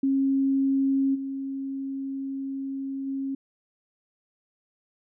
sine tone with level steps, 271.2 Hz, C#4, 38 cents flat, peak -20 / -29 / -27 dBFS, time 0.03-3.35 s, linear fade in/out 5 ms, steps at 1.14 / 3.06 s, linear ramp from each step 20 ms, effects none

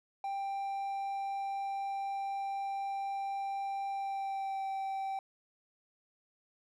triangle tone with pitch glide, 788 to 776.7 Hz, G5 to G5, +9 to -16 cents, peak -32 dBFS, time 0.24-5.19 s, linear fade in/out 2 ms, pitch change -25 cents, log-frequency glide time 3.92-4.64 s, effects none

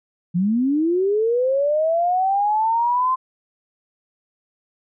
sine linear sweep, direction up, 166.2 to 1046.5 Hz, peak -16 dBFS, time 0.34-3.16 s, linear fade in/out 20 ms, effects none

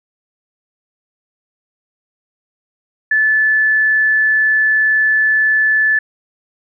sine tone, 1739 Hz, A6, 21 cents flat, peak -10 dBFS, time 3.11-5.99 s, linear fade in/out 5 ms, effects none

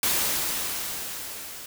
white noise with level ramp, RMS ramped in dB -23 to -40 dBFS, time 0.03-1.66 s, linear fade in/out 2 ms, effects none

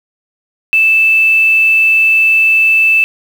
sine tone with quantisation, 2637 Hz, E7, in tune, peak -6 dBFS, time 0.73-3.04 s, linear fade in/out 0 ms, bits 5, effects none

